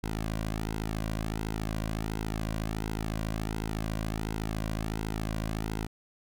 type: tone with flanger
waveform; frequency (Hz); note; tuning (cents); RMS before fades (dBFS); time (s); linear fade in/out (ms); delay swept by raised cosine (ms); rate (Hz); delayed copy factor
sawtooth; 53.9; A1; -35; -33; 0.03-5.87; 10; 1.7 to 2.33; 1.4; -0.7
effects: none